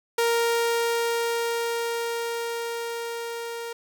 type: tone with level ramp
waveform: sawtooth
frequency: 466.2 Hz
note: A#4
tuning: in tune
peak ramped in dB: -16 to -28 dBFS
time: 0.18-3.73 s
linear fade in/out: 5 ms
effects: none